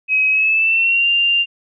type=tone with pitch glide; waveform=sine; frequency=2543 to 2789 Hz; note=D#7 to F7; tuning=+37 to -3 cents; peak=-12 dBFS; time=0.08-1.46 s; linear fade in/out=50 ms; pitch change=+160 cents; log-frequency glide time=0.3-1.08 s; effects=none